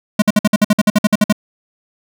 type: tone bursts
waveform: square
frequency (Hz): 210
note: G#3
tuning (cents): +19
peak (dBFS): -8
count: 14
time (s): 0.19-1.326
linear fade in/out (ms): 5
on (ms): 31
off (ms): 54
effects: none